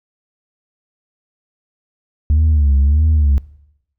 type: tone with vibrato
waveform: sine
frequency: 73.42 Hz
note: D2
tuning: in tune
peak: -7 dBFS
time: 2.3-3.38 s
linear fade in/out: 0 ms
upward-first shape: sine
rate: 1.6 Hz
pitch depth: 120 cents each way
effects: noise-tail reverb RT60 0.8 s tail -21 dB re dry + tanh soft clip ceiling -8 dBFS